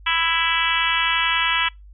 harmonic tone, 330.7 Hz, E4, 6 cents sharp, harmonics 3 / 4 / 5 / 6 / 7 / 8 / 9 / 10, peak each -26 / -26 / -26 / -26 / -26 / -26 / -26 / -26 dBFS, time 0.06-1.69 s, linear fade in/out 10 ms, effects noise-tail reverb RT60 0.2 s tail -26 dB re dry + added 50 Hz sine -41 dBFS peak until 1.93 s

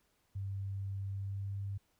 sine tone with pitch glide, 98 to 99.2 Hz, G2 to G2, 0 to +21 cents, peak -36 dBFS, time 0.35-1.78 s, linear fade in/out 10 ms, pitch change +21 cents, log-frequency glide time 1.07-1.61 s, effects pink hiss -75 dBFS RMS until 1.99 s

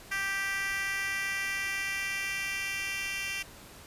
10% pulse tone with high-pass filter sweep, 392 Hz, G4, in tune, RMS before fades -33 dBFS, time 0.11-3.43 s, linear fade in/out 10 ms, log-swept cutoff 1700 to 2600 Hz, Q 2.5, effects pink hiss -50 dBFS RMS until 3.86 s + resampled to 32000 Hz

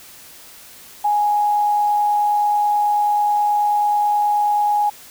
sine tone with amplitude modulation, 830.6 Hz, G#5, in tune, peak -13 dBFS, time 1.04-4.9 s, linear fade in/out 10 ms, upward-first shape sine, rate 89.3 Hz, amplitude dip 25%, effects white hiss -42 dBFS RMS until 5.1 s

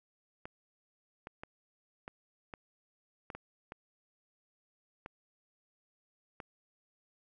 clicks, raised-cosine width 0.5 ms, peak -28 dBFS, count 10, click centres 0.455 / 1.271 / 1.435 / 2.079 / 2.538 / 3.302 / 3.35 / 3.721 / 5.061 / 6.402 s, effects none

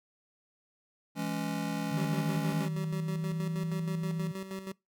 square chord, C# minor, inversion first, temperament just, 166.31 / 207.9 / 277.2 Hz, E3 / G#3 / C#4, +16 / +2 / 0 cents, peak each -37 dBFS, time 1.15-2.69 s, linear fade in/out 50 ms
sine tone with pitch glide, 153.3 to 164.3 Hz, D#3 to E3, -25 to -5 cents, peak -31 dBFS, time 1.91-4.32 s, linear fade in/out 10 ms, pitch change +120 cents, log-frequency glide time 2.02-3.61 s
25% pulse tone with tremolo, 191.4 Hz, G3, 41 cents flat, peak -32 dBFS, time 1.97-4.72 s, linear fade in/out 5 ms, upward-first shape square, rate 6.3 Hz, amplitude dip 60%
effects noise-tail reverb RT60 0.2 s tail -24 dB re dry

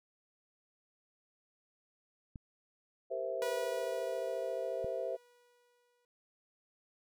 clicks, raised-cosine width 5 ms, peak -33 dBFS, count 2, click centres 2.358 / 4.845 s
sine chord, C dominant seventh, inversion second, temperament equal with one note detuned, 392 / 466.2 / 520.5 / 659.3 Hz, G4 / Bb4 / C5 / E5, 0 / 0 / -9 / 0 cents, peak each -43 / -42 / -38 / -39 dBFS, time 3.1-5.17 s, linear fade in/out 20 ms
sawtooth tone with exponential decay, 486.2 Hz, B4, 27 cents flat, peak -31 dBFS, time 3.42-6.05 s, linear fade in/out 1 ms, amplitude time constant 570 ms
effects none

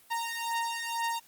sawtooth beating tone pair, 925 / 927.1 Hz, A#5 / A#5, -14 / -10 cents, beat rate 2.1 Hz, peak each -30 dBFS, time 0.1-1.2 s, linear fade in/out 20 ms, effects white hiss -59 dBFS RMS until 1.27 s + Opus 32 kbps

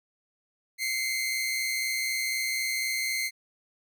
sawtooth tone pair together, 2078 / 2202 Hz, C7 / C#7, -12 / -12 cents, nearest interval minor second, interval 100 cents, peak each -25 / -30 dBFS, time 0.78-3.31 s, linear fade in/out 50 ms, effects none

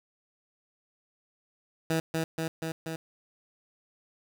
15% pulse tone with echo, 161.8 Hz, E3, 32 cents flat, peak -19 dBFS, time 1.9-2 s, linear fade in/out 2 ms, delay 240 ms, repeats 4, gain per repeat -2 dB, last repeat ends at 2.96 s, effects none

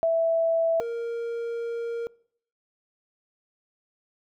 sine / triangle tone pair in turn, 659.3 / 466.2 Hz, E5 / A#4, 0 / 0 cents, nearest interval tritone, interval 600 cents, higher first, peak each -19 / -26 dBFS, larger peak first, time 0.03-0.8 / 0.8-2.07 s, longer second, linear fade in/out 0 ms, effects noise-tail reverb RT60 0.6 s tail -23 dB re dry

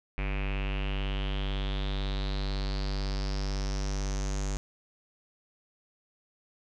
square tone with low-pass filter sweep, 49 Hz, G1, in tune, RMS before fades -31 dBFS, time 0.18-4.57 s, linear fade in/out 0 ms, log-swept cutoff 2400 to 6800 Hz, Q 6, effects none

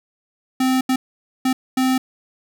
square tone bursts at uneven times, 259.3 Hz, C4, 15 cents flat, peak -16 dBFS, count 4, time 0.6-0.81 / 0.89-0.96 / 1.45-1.53 / 1.77-1.98 s, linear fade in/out 5 ms, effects none

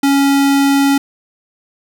square tone, 278.1 Hz, C#4, 6 cents sharp, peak -10 dBFS, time 0.03-0.98 s, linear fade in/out 5 ms, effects none

